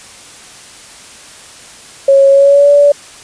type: tone with pitch glide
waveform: sine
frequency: 549 to 575.6 Hz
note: C#5 to D5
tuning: -17 to -35 cents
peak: -3 dBFS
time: 2.08-2.92 s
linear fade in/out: 5 ms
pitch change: +82 cents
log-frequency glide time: 2.29-2.71 s
effects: white hiss -35 dBFS RMS until 3.23 s + resampled to 22050 Hz